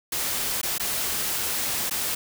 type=noise with dropouts; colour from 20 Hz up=white; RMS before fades=-27 dBFS; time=0.12-2.15 s; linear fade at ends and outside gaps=5 ms; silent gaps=0.615-0.63 / 0.782-0.797 / 1.897-1.909 s; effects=none